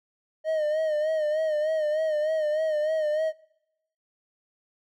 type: tone with vibrato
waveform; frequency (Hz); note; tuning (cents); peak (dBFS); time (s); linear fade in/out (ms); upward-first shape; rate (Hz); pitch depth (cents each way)
triangle; 618; D#5; -12; -21; 0.44-3.33; 50; sine; 3.3; 57
effects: noise-tail reverb RT60 0.9 s tail -25 dB re dry